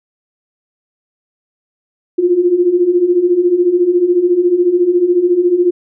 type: beating tone pair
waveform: sine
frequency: 343.3 / 357.3 Hz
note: F4 / F4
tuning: -30 / +40 cents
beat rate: 14 Hz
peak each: -15 / -10 dBFS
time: 2.18-5.71 s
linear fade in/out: 10 ms
effects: none